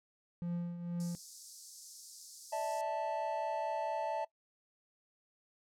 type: tone with tremolo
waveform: triangle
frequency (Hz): 173.1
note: F3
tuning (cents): -15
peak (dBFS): -31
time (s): 0.42-1.15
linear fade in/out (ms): 0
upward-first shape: triangle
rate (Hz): 2.1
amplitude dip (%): 65
type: high-pass noise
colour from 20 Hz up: pink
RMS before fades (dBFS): -50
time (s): 1-2.81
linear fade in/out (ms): 0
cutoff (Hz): 4800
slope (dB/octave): 48
type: chord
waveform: triangle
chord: D suspended second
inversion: none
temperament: equal with one note detuned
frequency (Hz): 587.3 / 651.7 / 880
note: D5 / E5 / A5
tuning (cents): 0 / -20 / 0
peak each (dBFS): -39 / -36 / -35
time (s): 2.52-4.25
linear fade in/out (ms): 10
effects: noise-tail reverb RT60 0.1 s tail -21 dB re dry + low-pass 10000 Hz 12 dB/octave